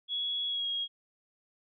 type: tone with pitch glide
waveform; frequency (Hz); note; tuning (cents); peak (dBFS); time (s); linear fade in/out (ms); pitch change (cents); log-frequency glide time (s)
sine; 3356 to 3281; G#7 to G#7; +17 to -22; -30; 0.08-0.88; 50; -39; 0.47-0.67
effects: none